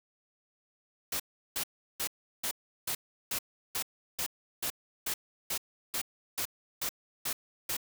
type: noise bursts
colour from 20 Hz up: white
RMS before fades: -33 dBFS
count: 16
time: 1.12-7.768 s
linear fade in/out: 5 ms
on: 78 ms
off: 360 ms
effects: none